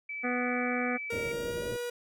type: tone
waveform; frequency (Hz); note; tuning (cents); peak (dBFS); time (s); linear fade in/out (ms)
sine; 2306; D7; -32; -35; 0.09-1.32; 5
type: harmonic tone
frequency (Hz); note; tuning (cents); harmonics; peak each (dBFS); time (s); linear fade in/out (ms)
246.9; B3; 0; 1 / 2 / 3 / 5 / 6 / 7 / 8 / 9; -32 / -35 / -37 / -39 / -40 / -40 / -41 / -42; 0.23-0.98; 20
type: tone with pitch glide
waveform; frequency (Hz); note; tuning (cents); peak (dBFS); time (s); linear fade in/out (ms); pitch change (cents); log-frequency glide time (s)
45% pulse; 467.5 to 482.9; A#4 to B4; +5 to -39; -33; 1.1-1.9; 5; +56; 1.27-1.71
type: low-pass noise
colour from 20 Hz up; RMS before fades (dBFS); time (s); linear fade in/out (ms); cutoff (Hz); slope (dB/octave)
white; -40; 1.12-1.77; 10; 610; 96
effects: none